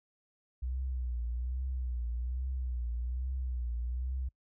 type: tone with vibrato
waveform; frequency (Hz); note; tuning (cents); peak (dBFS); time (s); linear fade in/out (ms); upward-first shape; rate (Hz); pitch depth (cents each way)
sine; 61.8; B1; +2; -32; 0.62-4.29; 10; triangle; 1.2; 100
effects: noise-tail reverb RT60 0.1 s tail -25 dB re dry